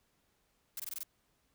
blue noise bursts, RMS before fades -40 dBFS, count 6, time 0.77-1.032 s, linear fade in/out 2 ms, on 27 ms, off 20 ms, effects pink hiss -75 dBFS RMS until 1.54 s

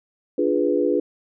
sine chord, D diminished seventh, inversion none, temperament equal, 293.7 / 349.2 / 415.3 / 493.9 Hz, D4 / F4 / Ab4 / Cb5, 0 / 0 / 0 / 0 cents, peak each -23 dBFS, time 0.38-1 s, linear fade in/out 5 ms, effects none

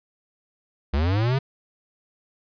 square linear sweep, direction up, 65.41 to 139.4 Hz, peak -20 dBFS, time 0.93-1.39 s, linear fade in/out 10 ms, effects resampled to 11025 Hz

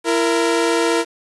sawtooth tone pair together, 335.1 / 464.8 Hz, E4 / A#4, +29 / -5 cents, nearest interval tritone, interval 566 cents, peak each -14 dBFS, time 0.04-1.05 s, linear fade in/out 50 ms, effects resampled to 24000 Hz + 7-bit

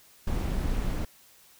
brown noise with amplitude modulation, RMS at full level -26 dBFS, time 0.27-1.05 s, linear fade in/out 5 ms, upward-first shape sine, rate 206 Hz, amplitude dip 45%, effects white hiss -57 dBFS RMS until 1.59 s

